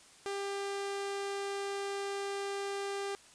sawtooth tone, 397.8 Hz, G4, 25 cents sharp, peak -31 dBFS, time 0.26-3.15 s, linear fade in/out 0 ms, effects white hiss -58 dBFS RMS until 3.34 s + resampled to 22050 Hz

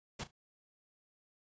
pink noise with echo, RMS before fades -40 dBFS, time 0.19-0.24 s, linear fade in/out 10 ms, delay 36 ms, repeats 2, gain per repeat -15 dB, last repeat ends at 0.312 s, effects resampled to 16000 Hz

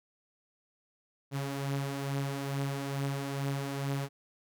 sawtooth beating tone pair, 138.3 / 140.6 Hz, C#3 / C#3, -4 / +25 cents, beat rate 2.3 Hz, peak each -29 / -35 dBFS, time 1.31-4.09 s, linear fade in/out 50 ms, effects none

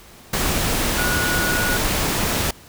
sine tone in noise, 1456 Hz, F#6, 28 cents flat, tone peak -22 dBFS, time 0.98-1.77 s, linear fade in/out 5 ms, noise pink, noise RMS -21 dBFS, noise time 0.33-2.51 s, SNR -4 dB, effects pink hiss -45 dBFS RMS until 2.68 s

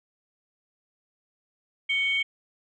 sine tone pair together, 2228 / 3151 Hz, C#7 / G7, +8 / +8 cents, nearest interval tritone, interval 600 cents, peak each -23 / -28 dBFS, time 1.89-2.23 s, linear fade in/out 10 ms, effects tanh soft clip ceiling -15 dBFS

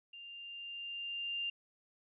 sine tone with level ramp, 2794 Hz, F7, in tune, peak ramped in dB -48 to -34 dBFS, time 0.13-1.5 s, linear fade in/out 5 ms, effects none

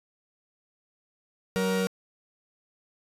45% pulse tone pair together, 188 / 471.4 Hz, F#3 / A#4, +28 / +19 cents, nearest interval octave + major third, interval 1591 cents, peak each -27 dBFS, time 1.56-1.87 s, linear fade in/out 0 ms, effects resampled to 32000 Hz

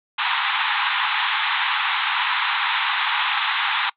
pink band-pass noise, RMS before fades -22 dBFS, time 0.18-3.9 s, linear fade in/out 10 ms, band 820 to 3800 Hz, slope 96 dB/octave, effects noise-tail reverb RT60 0.1 s tail -23 dB re dry

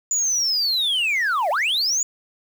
sine linear two-way sweep, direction down then up, 7040 to 563 to 7040 Hz, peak -16 dBFS, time 0.11-2.03 s, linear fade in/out 2 ms, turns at 1.5 s, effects tanh soft clip ceiling -17 dBFS + 7-bit

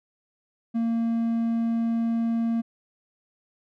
triangle tone, 229.9 Hz, A#3, 24 cents flat, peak -20 dBFS, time 0.74-2.62 s, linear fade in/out 20 ms, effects none

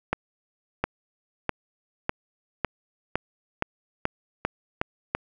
accelerating click train, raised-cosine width 0.5 ms, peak -8 dBFS, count 11, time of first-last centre 0.13-5.15 s, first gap 710 ms, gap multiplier 0.92, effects none

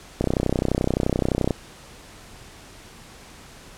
click train, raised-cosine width 2 ms, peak -7 dBFS, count 42, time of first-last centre 0.21-1.507 s, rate 31.6 Hz, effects pink hiss -45 dBFS RMS until 3.77 s + low-pass 10000 Hz 12 dB/octave

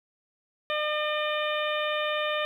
harmonic tone, 604 Hz, D5, 48 cents sharp, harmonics 1 / 2 / 3 / 4 / 5 / 6, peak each -29 / -32 / -34 / -35 / -36 / -37 dBFS, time 0.7-2.45 s, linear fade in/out 0 ms, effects 10-bit

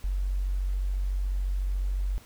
sine tone, 47 Hz, F#1, 28 cents sharp, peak -25 dBFS, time 0.04-2.18 s, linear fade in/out 0 ms, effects pink hiss -54 dBFS RMS until 2.25 s

